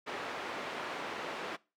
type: band-pass noise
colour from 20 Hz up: pink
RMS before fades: -40 dBFS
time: 0.06-1.57 s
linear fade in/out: 20 ms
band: 400 to 2600 Hz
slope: 12 dB/octave
effects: noise-tail reverb RT60 0.3 s tail -22 dB re dry